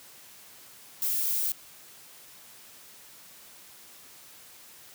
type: noise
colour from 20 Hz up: violet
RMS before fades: -28 dBFS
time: 1.02-1.52 s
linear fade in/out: 2 ms
effects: white hiss -51 dBFS RMS until 4.94 s + high-pass 80 Hz 12 dB/octave